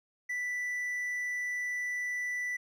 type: tone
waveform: triangle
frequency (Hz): 1975.5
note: B6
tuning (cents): 0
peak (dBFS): -30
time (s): 0.29-2.57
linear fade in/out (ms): 10
effects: none